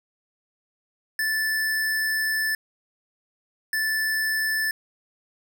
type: tone pair in turn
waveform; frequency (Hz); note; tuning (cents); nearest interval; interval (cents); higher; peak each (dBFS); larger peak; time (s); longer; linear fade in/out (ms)
square; 1754 / 1754; A6 / A6; -6 / -6; unison; 0; neither; -23; neither; 1.19-2.55 / 3.73-4.71; first; 2
effects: none